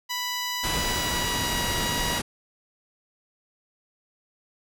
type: tone with pitch glide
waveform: 10% pulse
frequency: 987.8 to 963 Hz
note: B5 to B5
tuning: 0 to -44 cents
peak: -19 dBFS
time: 0.09-2.2 s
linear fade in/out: 20 ms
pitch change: -44 cents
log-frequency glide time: 0.68-1.55 s
type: low-pass noise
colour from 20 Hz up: pink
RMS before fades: -29 dBFS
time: 0.63-2.22 s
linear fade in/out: 10 ms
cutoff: 12000 Hz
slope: 96 dB/octave
effects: none